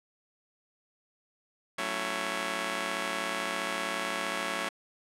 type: chord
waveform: 5% pulse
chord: F# minor seventh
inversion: none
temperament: just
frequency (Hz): 185 / 222 / 277.5 / 333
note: F#3 / A3 / C#4 / E4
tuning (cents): 0 / +16 / +2 / +18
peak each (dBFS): -27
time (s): 1.78-4.69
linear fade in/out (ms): 5
effects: low-pass 10000 Hz 12 dB/octave